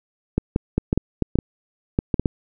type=clicks; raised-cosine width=3 ms; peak=-5 dBFS; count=12; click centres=0.38 / 0.561 / 0.78 / 0.929 / 0.976 / 1.223 / 1.356 / 1.388 / 1.989 / 2.142 / 2.196 / 2.258 s; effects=none